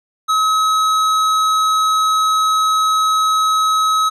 triangle tone with hard clipping, 1280 Hz, D#6, 49 cents sharp, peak -14 dBFS, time 0.28-4.1 s, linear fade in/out 20 ms, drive 16 dB, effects none

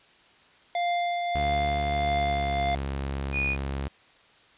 square tone with tremolo, 698.5 Hz, F5, in tune, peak -24 dBFS, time 0.75-2.75 s, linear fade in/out 2 ms, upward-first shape triangle, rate 1.6 Hz, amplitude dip 35%
sawtooth tone with pitch glide, 72.4 to 68.49 Hz, D2 to C#2, -24 to -20 cents, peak -25 dBFS, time 1.35-3.88 s, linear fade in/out 0 ms, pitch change -96 cents, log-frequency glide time 2.07-2.67 s
sine tone, 2464 Hz, D#7, 17 cents flat, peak -25 dBFS, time 3.32-3.57 s, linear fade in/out 50 ms
effects white hiss -57 dBFS RMS until 4.57 s + resampled to 8000 Hz

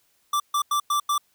square tone bursts at uneven times, 1171 Hz, D6, 5 cents flat, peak -21 dBFS, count 5, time 0.33-0.4 / 0.54-0.62 / 0.71-0.8 / 0.9-1 / 1.09-1.18 s, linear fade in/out 5 ms, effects white hiss -66 dBFS RMS until 1.34 s

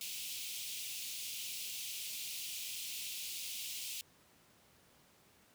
pink high-pass noise, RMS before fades -43 dBFS, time 0.01-4.01 s, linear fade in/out 0 ms, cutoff 2500 Hz, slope 48 dB/octave, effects pink hiss -66 dBFS RMS until 5.54 s + high-pass 80 Hz 12 dB/octave

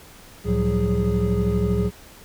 triangle tone cluster, 70 / 112.4 / 176.6 / 189.1 / 414.2 Hz, C#2 / A2 / F3 / F#3 / G#4, +18 / +37 / +20 / +38 / -5 cents, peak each -23 dBFS, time 0.44-1.91 s, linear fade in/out 50 ms, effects pink hiss -46 dBFS RMS until 2.24 s

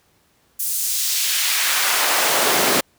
pink noise with high-pass filter sweep, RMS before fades -19 dBFS, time 0.59-2.81 s, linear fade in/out 10 ms, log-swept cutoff 10000 to 240 Hz, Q 0.91, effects pink hiss -60 dBFS RMS until 2.98 s + high-pass 60 Hz 12 dB/octave

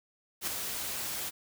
white noise with ADSR envelope, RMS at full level -31 dBFS, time 0.41-1.31 s, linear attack 61 ms, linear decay 8 ms, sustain -5 dB, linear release 31 ms, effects none

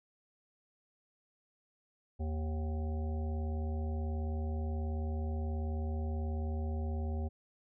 harmonic tone with a mistuned harmonic, 77.9 Hz, D#2, 3 cents sharp, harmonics 1 / 3 / 5 / 7 / 9 / 10, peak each -33 / -43 / -47 / -50 / -52 / -53 dBFS, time 2.19-7.29 s, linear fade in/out 20 ms, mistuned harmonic 9, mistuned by +47 cents, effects none

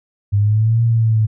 sine linear two-way sweep, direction up then down, 100 to 116.54 to 108.1 Hz, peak -11 dBFS, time 0.32-1.27 s, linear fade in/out 20 ms, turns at 0.83 s, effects none

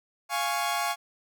sawtooth chord, Db major, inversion first, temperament equal, 698.5 / 830.6 / 1108.7 Hz, F5 / Ab5 / Db6, 0 / 0 / 0 cents, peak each -27 dBFS, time 0.29-0.96 s, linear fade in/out 50 ms, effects none

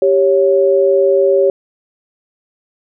sine tone pair together, 392 / 554.4 Hz, G4 / C#5, 0 / 0 cents, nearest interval tritone, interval 600 cents, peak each -11 dBFS, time 0.02-1.5 s, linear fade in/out 2 ms, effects none

